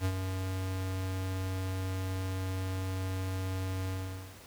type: tone with ADSR envelope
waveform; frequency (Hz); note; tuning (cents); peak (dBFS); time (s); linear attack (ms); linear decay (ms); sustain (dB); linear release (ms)
square; 94.1; F#2; +30; -27; 0-4.39; 51; 67; -6; 500
effects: pink hiss -52 dBFS RMS until 4.46 s